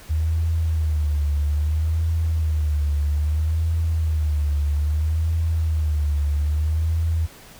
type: tone with vibrato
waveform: sine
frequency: 77.2 Hz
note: D#2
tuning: 13 cents flat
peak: -18 dBFS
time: 0.09-7.27 s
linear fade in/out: 20 ms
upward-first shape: sine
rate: 0.61 Hz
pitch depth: 100 cents each way
effects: pink hiss -45 dBFS RMS until 7.59 s